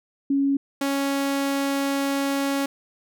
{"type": "tone pair in turn", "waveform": ["sine", "sawtooth"], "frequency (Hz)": [277.2, 277.2], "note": ["C#4", "C#4"], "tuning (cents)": [0, 0], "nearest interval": "unison", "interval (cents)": 0, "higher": "neither", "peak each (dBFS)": -18, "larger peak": "neither", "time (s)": [[0.3, 0.57], [0.81, 2.66]], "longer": "second", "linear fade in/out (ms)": 5, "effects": []}